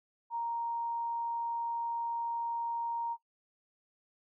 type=tone; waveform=sine; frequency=933 Hz; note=A#5; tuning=1 cent sharp; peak=-32 dBFS; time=0.3-3.17 s; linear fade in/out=50 ms; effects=noise-tail reverb RT60 0.1 s tail -17 dB re dry